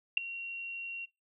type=tone with ADSR envelope; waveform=sine; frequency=2746 Hz; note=F7; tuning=30 cents flat; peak=-18 dBFS; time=0.17-1.06 s; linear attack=4 ms; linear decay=6 ms; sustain=-19 dB; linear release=17 ms; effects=noise-tail reverb RT60 0.2 s tail -20 dB re dry